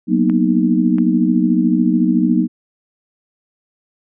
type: chord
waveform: sine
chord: B major seventh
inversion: second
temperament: equal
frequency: 185 / 233.1 / 246.9 / 311.1 Hz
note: F#3 / A#3 / B3 / D#4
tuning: 0 / 0 / 0 / 0 cents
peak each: -17 dBFS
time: 0.07-2.48 s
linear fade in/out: 50 ms
type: clicks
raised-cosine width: 0.5 ms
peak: -18 dBFS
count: 2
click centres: 0.298 / 0.984 s
effects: none